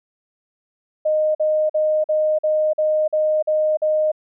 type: tone bursts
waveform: sine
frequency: 617 Hz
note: D#5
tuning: 15 cents flat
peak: -15 dBFS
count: 9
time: 1.05-4.118 s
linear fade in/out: 10 ms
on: 300 ms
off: 46 ms
effects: none